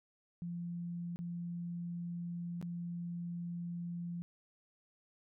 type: tone with dropouts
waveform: sine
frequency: 172.6 Hz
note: F3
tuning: 20 cents flat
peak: -38 dBFS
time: 0.42-4.22 s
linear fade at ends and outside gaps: 0 ms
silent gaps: 1.16-1.19 / 2.614-2.626 s
effects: none